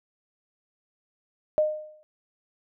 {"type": "tone with exponential decay", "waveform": "sine", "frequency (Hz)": 613, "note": "D#5", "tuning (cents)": -26, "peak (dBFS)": -16, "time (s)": [1.58, 2.03], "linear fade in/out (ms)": 0, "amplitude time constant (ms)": 97, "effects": []}